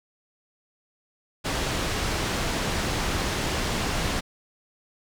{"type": "low-pass noise", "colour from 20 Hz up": "pink", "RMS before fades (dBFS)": -27, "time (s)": [1.44, 4.21], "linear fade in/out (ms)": 20, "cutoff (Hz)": 6800, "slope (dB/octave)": 12, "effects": []}